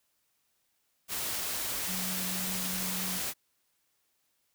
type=tone in noise; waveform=sine; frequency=185 Hz; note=F#3; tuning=in tune; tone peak=-38 dBFS; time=1.86-3.21 s; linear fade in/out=50 ms; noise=white; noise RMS=-34 dBFS; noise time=1.08-3.34 s; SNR=-7 dB; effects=white hiss -75 dBFS RMS until 4.54 s